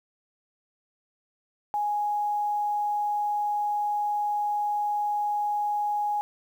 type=tone; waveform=sine; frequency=830.6 Hz; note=G#5; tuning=in tune; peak=-24 dBFS; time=1.74-6.21 s; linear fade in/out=0 ms; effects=9-bit